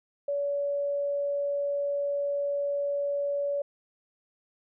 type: tone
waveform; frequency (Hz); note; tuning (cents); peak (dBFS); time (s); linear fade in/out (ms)
sine; 569; C#5; +45; -26; 0.28-3.62; 5
effects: none